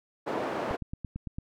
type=band-pass noise; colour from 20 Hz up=white; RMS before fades=-32 dBFS; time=0.26-0.77 s; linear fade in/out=20 ms; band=240 to 730 Hz; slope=12 dB/octave
type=click train; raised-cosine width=5 ms; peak=-23 dBFS; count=7; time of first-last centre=0.71-1.385 s; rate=8.89 Hz
effects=none